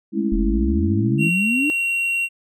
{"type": "chord", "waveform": "sine", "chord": "A major seventh", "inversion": "third", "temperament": "just", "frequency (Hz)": [206.2, 220, 275, 330], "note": ["G#3", "A3", "C#4", "E4"], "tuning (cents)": [-12, 0, -14, 2], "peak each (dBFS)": [-22, -27, -26, -23], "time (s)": [0.12, 1.31], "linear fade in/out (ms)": 50}
{"type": "exponential sweep", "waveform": "sine", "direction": "up", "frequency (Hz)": [38.89, 310], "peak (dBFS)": -19, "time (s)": [0.32, 1.7], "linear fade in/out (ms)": 0}
{"type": "tone", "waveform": "triangle", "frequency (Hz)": 2744, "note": "F7", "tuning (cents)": -31, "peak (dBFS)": -17, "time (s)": [1.18, 2.29], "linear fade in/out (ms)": 50}
{"effects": []}